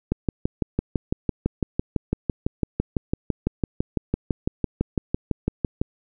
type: click train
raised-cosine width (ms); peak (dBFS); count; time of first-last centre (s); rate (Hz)
3; -8; 35; 0.12-5.815; 5.97
effects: none